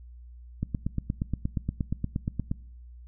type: click train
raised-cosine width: 5 ms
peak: -15 dBFS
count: 17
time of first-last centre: 0.63-2.515 s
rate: 8.49 Hz
effects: noise-tail reverb RT60 0.7 s tail -23 dB re dry + added 60 Hz sine -44 dBFS peak until 3.07 s

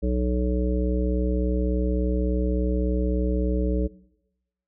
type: harmonic tone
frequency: 61.74 Hz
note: B1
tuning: in tune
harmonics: 1 / 3 / 5 / 7 / 9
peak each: -23 / -28 / -30 / -31 / -33 dBFS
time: 0.02-3.88 s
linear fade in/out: 20 ms
effects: noise-tail reverb RT60 0.9 s tail -20 dB re dry

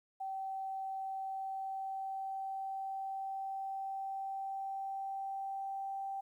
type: tone with pitch glide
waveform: sine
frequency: 771 to 781.3 Hz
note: G5 to G5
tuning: -29 to -6 cents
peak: -37 dBFS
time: 0.2-6.21 s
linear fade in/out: 10 ms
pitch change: +23 cents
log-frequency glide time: 1.06-6.01 s
effects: 12-bit

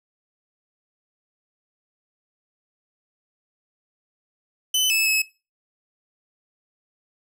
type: tone with pitch steps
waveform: sawtooth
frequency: 3026 / 2611 / 2582 Hz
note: F#7 / E7 / E7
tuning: +38 / -17 / -37 cents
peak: -15 dBFS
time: 4.74-5.22 s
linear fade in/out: 5 ms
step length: 160 ms
effects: noise-tail reverb RT60 0.3 s tail -22 dB re dry

